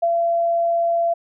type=tone with ADSR envelope; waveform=sine; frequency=679 Hz; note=F5; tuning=49 cents flat; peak=-14 dBFS; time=0.02-1.14 s; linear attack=13 ms; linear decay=47 ms; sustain=-2 dB; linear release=11 ms; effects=none